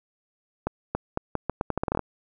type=accelerating click train; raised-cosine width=1 ms; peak=-11 dBFS; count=14; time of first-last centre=0.67-1.993 s; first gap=280 ms; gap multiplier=0.8; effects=none